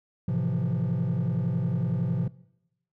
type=chord; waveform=triangle; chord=F major seventh; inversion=first; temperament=just; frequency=109.13 / 130.96 / 163.7 / 174.61 Hz; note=A2 / C3 / E3 / F3; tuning=-14 / +2 / -12 / 0 cents; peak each=-28 / -25 / -28 / -26 dBFS; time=0.28-2.28 s; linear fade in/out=5 ms; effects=noise-tail reverb RT60 0.9 s tail -22 dB re dry + tanh soft clip ceiling -18 dBFS